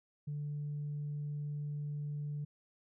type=tone; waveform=sine; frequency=146.83 Hz; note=D3; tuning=in tune; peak=-35 dBFS; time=0.27-2.45 s; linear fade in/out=10 ms; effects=tanh soft clip ceiling -33 dBFS